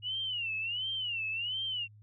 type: tone with vibrato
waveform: sine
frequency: 2863 Hz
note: F7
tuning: 42 cents sharp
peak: -32 dBFS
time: 0.02-1.88 s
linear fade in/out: 50 ms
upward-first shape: sine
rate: 1.4 Hz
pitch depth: 170 cents each way
effects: added 105 Hz sine -53 dBFS peak until 2.02 s